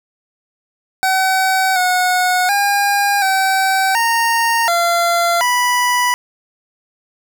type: tone with pitch steps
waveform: 25% pulse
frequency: 759 / 730 / 808 / 768 / 924 / 687 / 984 Hz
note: F#5 / F#5 / G#5 / G5 / A#5 / F5 / B5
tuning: +44 / -24 / -48 / -36 / -16 / -29 / -7 cents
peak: -9 dBFS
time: 1.03-6.14 s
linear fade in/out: 0 ms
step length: 730 ms
effects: none